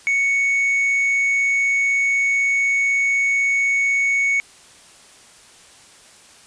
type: tone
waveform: triangle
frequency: 2221 Hz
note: C#7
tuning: 3 cents sharp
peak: -14 dBFS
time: 0.07-4.4 s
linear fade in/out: 0 ms
effects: white hiss -47 dBFS RMS until 6.46 s + resampled to 22050 Hz